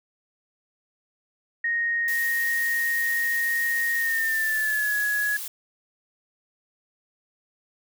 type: tone with pitch glide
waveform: sine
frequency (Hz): 1864.7 to 1680.6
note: A#6 to G#6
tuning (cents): 0 to +20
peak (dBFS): -22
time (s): 1.64-5.37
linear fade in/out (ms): 5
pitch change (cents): -180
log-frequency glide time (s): 3.96-4.96
type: noise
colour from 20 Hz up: blue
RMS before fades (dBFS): -34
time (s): 2.08-5.48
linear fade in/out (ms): 2
effects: none

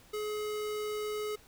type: tone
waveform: square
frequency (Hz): 423.3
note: G#4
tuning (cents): +33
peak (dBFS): -34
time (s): 0.13-1.36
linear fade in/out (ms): 10
effects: pink hiss -59 dBFS RMS until 1.47 s

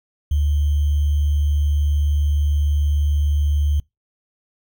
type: tone with sample-and-hold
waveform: sine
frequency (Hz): 73.42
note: D2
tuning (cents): 0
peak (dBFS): -15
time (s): 0.31-3.8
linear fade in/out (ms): 5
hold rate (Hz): 3150
effects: noise-tail reverb RT60 0.2 s tail -26 dB re dry

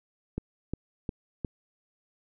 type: click train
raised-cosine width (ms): 3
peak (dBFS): -18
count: 4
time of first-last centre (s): 0.38-1.448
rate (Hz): 2.81
effects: none

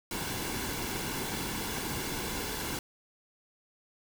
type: noise with comb filter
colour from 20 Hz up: pink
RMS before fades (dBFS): -35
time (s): 0.11-2.79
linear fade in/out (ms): 2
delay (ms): 1.6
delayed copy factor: -0.5
effects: none

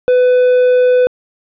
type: tone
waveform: triangle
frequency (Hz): 500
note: B4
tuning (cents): +21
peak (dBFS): -5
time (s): 0.08-1.07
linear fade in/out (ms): 0
effects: resampled to 8000 Hz + 7-bit

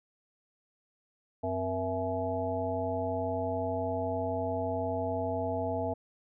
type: harmonic tone with a mistuned harmonic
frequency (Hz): 94.2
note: F#2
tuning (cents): +32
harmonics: 1 / 3 / 5 / 7 / 9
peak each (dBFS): -37 / -37 / -36 / -33 / -38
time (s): 1.43-5.94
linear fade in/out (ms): 10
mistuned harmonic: 3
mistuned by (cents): -140
effects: none

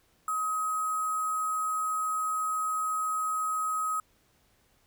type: tone with sample-and-hold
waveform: sine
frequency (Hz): 1266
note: D#6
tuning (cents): +30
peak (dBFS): -27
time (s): 0.28-4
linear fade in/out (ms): 2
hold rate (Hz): 8820
effects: pink hiss -67 dBFS RMS until 4.86 s

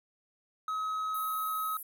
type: tone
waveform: triangle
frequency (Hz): 1276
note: D#6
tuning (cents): +43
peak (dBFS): -29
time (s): 0.68-1.77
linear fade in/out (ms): 2
type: band-pass noise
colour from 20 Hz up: pink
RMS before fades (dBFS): -43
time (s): 1.14-1.83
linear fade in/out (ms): 5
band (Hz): 11000 to 15000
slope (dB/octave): 48
effects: none

